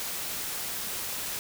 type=noise; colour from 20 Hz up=white; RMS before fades=-34 dBFS; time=0-1.39 s; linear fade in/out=0 ms; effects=none